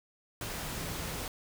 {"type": "tone in noise", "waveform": "sine", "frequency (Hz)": 163.7, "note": "E3", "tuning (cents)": -12, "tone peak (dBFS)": -43, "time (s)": [0.77, 1.16], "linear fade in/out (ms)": 2, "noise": "pink", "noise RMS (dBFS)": -38, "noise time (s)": [0.41, 1.28], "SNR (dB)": -8, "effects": []}